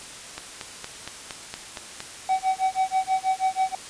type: click train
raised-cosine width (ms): 0.2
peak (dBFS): -15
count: 8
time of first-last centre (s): 0.38-2.004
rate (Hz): 4.31
type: tone with tremolo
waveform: triangle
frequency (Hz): 758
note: F#5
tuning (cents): +42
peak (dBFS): -16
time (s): 2.29-3.75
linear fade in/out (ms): 2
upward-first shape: sine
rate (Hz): 6.2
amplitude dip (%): 100
effects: white hiss -40 dBFS RMS until 3.89 s + resampled to 22050 Hz